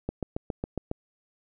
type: click train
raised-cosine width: 2 ms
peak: -16 dBFS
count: 7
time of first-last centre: 0.09-0.914 s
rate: 7.28 Hz
effects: none